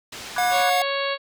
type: low-pass noise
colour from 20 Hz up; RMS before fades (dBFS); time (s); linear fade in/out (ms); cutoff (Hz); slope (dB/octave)
white; -37; 0.12-0.63; 5; 5200; 12
type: chord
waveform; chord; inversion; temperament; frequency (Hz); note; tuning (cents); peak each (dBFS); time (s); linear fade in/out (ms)
sine; G# half-diminished seventh; first; equal; 987.8 / 1174.7 / 1480 / 1661.2; B5 / D6 / F#6 / G#6; 0 / 0 / 0 / 0; -32 / -32 / -29 / -31; 0.36-0.7; 5
type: tone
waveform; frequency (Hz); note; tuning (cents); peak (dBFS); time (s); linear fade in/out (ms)
square; 721; F#5; -45; -20; 0.38-0.82; 2
type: harmonic tone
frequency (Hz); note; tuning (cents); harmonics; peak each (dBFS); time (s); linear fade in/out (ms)
554.4; C#5; 0; 1 / 2 / 3 / 4 / 5 / 6 / 7 / 8; -26 / -29 / -31 / -32 / -33 / -34 / -34 / -35; 0.5-1.18; 50
effects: none